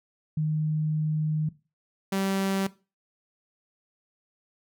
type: tone pair in turn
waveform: sine / sawtooth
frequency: 154.4 / 193.93 Hz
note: D#3 / G3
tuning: -13 / -18 cents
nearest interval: major third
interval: 395 cents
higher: second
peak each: -23 / -21 dBFS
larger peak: second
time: 0.37-1.49 / 2.12-2.67 s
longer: first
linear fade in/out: 5 ms
effects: noise-tail reverb RT60 0.3 s tail -18 dB re dry